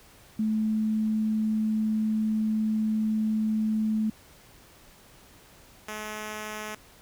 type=tone pair in turn; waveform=sine / 5% pulse; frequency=217.2 / 213.8 Hz; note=A3 / A3; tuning=-22 / -49 cents; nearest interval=unison; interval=27 cents; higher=first; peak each=-23 dBFS; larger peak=neither; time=0.39-4.1 / 5.88-6.75 s; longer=first; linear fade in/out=5 ms; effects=pink hiss -54 dBFS RMS until 7.01 s